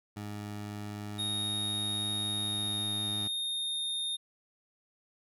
20% pulse tone, 103.83 Hz, G#2, in tune, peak -33 dBFS, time 0.16-3.28 s, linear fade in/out 10 ms
square tone with pitch glide, 3729 to 3669 Hz, A#7 to A#7, 0 to -28 cents, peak -32 dBFS, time 1.18-4.17 s, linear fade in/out 20 ms, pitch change -28 cents, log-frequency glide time 2.21-3.93 s
effects none

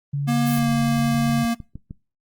sine tone, 141.9 Hz, C#3, 41 cents sharp, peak -21 dBFS, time 0.13-1.44 s, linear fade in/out 10 ms
square tone with pitch glide, 237.1 to 232.6 Hz, A#3 to A#3, +30 to -4 cents, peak -20 dBFS, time 0.27-1.55 s, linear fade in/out 20 ms, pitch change -34 cents, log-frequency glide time 0.5-0.68 s
blue noise, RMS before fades -32 dBFS, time 0.46-0.59 s, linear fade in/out 10 ms
click train, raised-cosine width 5 ms, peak -22 dBFS, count 7, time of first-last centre 0.99-1.909 s, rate 6.53 Hz
effects noise-tail reverb RT60 0.3 s tail -23 dB re dry + Opus 32 kbps

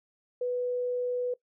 sine tone, 493.9 Hz, B4, in tune, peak -27 dBFS, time 0.41-1.34 s, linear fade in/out 5 ms, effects noise-tail reverb RT60 0.1 s tail -20 dB re dry

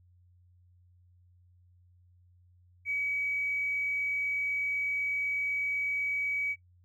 triangle tone with tanh clipping, 2272 Hz, C#7, 42 cents sharp, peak -29 dBFS, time 2.85-6.56 s, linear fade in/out 50 ms, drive 3 dB, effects noise-tail reverb RT60 0.1 s tail -17 dB re dry + added 89 Hz sine -59 dBFS peak until 6.84 s

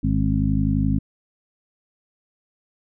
harmonic tone with a mistuned harmonic, 51.4 Hz, G#1, 17 cents flat, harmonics 1 / 2 / 3 / 4 / 5, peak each -24 / -24 / -24 / -24 / -24 dBFS, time 0.03-0.99 s, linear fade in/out 10 ms, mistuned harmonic 5, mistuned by +64 cents, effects none

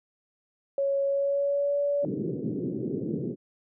sine tone with pitch glide, 554 to 572.2 Hz, C#5 to D5, -1 to -45 cents, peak -23 dBFS, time 0.78-2.05 s, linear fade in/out 2 ms, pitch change +56 cents, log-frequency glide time 1.04-1.79 s
white band-pass noise, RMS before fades -31 dBFS, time 2.02-3.36 s, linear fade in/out 50 ms, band 120 to 420 Hz, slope 48 dB/octave
effects none

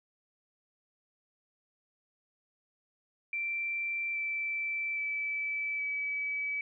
sine tone with pitch steps, 2349 / 2329 / 2309 / 2289 Hz, D7 / D7 / D7 / D7, 0 / -15 / -30 / -45 cents, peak -31 dBFS, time 3.33-6.61 s, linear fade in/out 2 ms, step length 820 ms, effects none

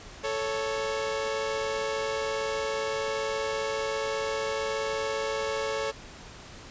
sawtooth tone pair together, 439.4 / 554.4 Hz, A4 / C#5, -2 / 0 cents, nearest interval major third, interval 402 cents, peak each -27 dBFS, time 0.23-5.92 s, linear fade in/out 20 ms, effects pink hiss -46 dBFS RMS until 6.7 s + resampled to 16000 Hz

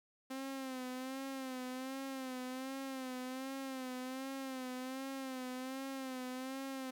sawtooth tone with vibrato, 261.6 Hz, C4, in tune, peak -37 dBFS, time 0.3-6.91 s, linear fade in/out 10 ms, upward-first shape sine, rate 1.3 Hz, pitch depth 58 cents each way, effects 12-bit

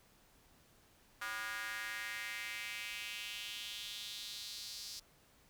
square tone with high-pass filter sweep, 110 Hz, A2, in tune, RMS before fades -44 dBFS, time 1.21-5 s, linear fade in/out 10 ms, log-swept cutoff 1400 to 4900 Hz, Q 3.2, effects pink hiss -67 dBFS RMS until 5.49 s

